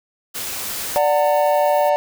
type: noise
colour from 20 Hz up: white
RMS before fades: -27 dBFS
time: 0.34-0.99 s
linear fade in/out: 20 ms
type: noise with tremolo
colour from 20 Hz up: violet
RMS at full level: -34 dBFS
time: 0.65-1.9 s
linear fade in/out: 10 ms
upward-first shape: sine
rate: 10 Hz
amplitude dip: 25%
type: chord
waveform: triangle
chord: D augmented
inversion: none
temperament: equal with one note detuned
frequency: 587.3 / 740 / 908.4 Hz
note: D5 / F#5 / A#5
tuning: 0 / 0 / -45 cents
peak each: -14 / -18 / -19 dBFS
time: 0.96-1.96 s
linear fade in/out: 0 ms
effects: none